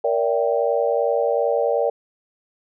sine chord, E half-diminished seventh, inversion second, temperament equal with one note detuned, 466.2 / 576.6 / 659.3 / 784 Hz, Bb4 / D5 / E5 / G5, 0 / -32 / 0 / 0 cents, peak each -21 / -21 / -26 / -26 dBFS, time 0.04-1.9 s, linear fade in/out 5 ms, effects none

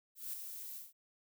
violet noise with ADSR envelope, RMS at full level -40 dBFS, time 0.15-0.93 s, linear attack 180 ms, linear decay 9 ms, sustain -6 dB, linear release 170 ms, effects none

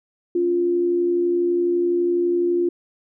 sine tone pair together, 277.2 / 349.2 Hz, C#4 / F4, 0 / 0 cents, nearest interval major third, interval 400 cents, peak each -29 / -17 dBFS, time 0.35-2.69 s, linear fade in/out 5 ms, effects none

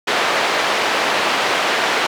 pink band-pass noise, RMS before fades -18 dBFS, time 0.07-2.07 s, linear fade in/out 10 ms, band 540 to 3500 Hz, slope 12 dB/octave, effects none

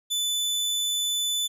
sawtooth tone, 3499 Hz, A7, 10 cents flat, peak -21 dBFS, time 0.1-1.48 s, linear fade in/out 20 ms, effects resampled to 32000 Hz

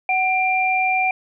sine tone pair together, 748.7 / 2377 Hz, F#5 / D7, +20 / +20 cents, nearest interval octave + minor sixth, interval 2000 cents, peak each -19 dBFS, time 0.09-1.11 s, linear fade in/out 2 ms, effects none

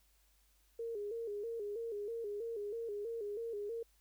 sine tone with vibrato, 435.6 Hz, A4, 17 cents flat, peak -38 dBFS, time 0.79-3.83 s, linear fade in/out 5 ms, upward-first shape square, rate 3.1 Hz, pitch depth 100 cents each way, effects added 50 Hz sine -70 dBFS peak until 4 s + white hiss -73 dBFS RMS until 4 s

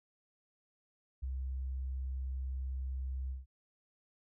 sine tone with ADSR envelope, 65.41 Hz, C2, in tune, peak -33 dBFS, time 1.22-3.46 s, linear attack 18 ms, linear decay 9 ms, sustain -2 dB, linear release 160 ms, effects none

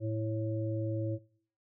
harmonic tone, 110 Hz, A2, in tune, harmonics 1 / 3 / 5, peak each -32 / -37 / -39 dBFS, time 0-1.19 s, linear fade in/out 50 ms, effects noise-tail reverb RT60 0.6 s tail -22 dB re dry

